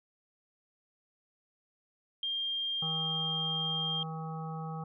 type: tone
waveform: sine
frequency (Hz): 3202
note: G7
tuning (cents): +36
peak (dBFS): -31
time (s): 2.23-4.03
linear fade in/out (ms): 2
type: harmonic tone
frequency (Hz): 160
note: D#3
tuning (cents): +49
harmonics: 1 / 3 / 5 / 7 / 8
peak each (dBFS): -37 / -48 / -43 / -49 / -48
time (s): 2.82-4.84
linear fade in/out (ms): 5
effects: none